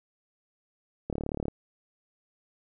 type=click train; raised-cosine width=2 ms; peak=-18 dBFS; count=15; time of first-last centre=1.1-1.483 s; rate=36.6 Hz; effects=none